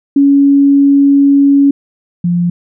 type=tone pair in turn; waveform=sine; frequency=280 / 174.38 Hz; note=C#4 / F3; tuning=+18 / -2 cents; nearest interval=minor sixth; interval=820 cents; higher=first; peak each=-4 / -9 dBFS; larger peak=first; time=0.16-1.71 / 2.24-2.5 s; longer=first; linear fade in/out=5 ms; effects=none